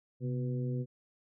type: harmonic tone with a mistuned harmonic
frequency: 123.47 Hz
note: B2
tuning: in tune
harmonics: 1 / 2 / 3 / 4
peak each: -32 / -39 / -43 / -45 dBFS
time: 0.2-0.86 s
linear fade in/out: 50 ms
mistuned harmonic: 1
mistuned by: +96 cents
effects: none